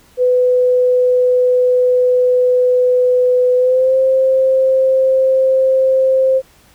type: tone with pitch glide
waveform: sine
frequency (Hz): 500 to 526.1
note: B4 to C5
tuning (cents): +21 to +9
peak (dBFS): -9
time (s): 0.17-6.42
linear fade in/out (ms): 50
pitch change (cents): +88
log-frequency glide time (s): 3.56-3.96
effects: pink hiss -49 dBFS RMS until 6.74 s